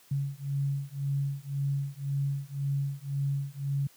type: beating tone pair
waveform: sine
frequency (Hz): 138.59 / 140.49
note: C#3 / C#3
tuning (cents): 0 / +24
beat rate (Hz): 1.9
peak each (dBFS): -31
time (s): 0.11-3.87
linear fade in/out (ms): 5
effects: white hiss -59 dBFS RMS until 3.96 s + high-pass 80 Hz 12 dB/octave